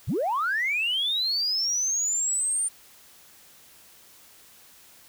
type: linear sweep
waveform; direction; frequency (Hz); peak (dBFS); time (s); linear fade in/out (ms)
sine; up; 66 to 9060; -22; 0.07-2.69; 20
effects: tanh soft clip ceiling -19 dBFS + white hiss -53 dBFS RMS until 5.08 s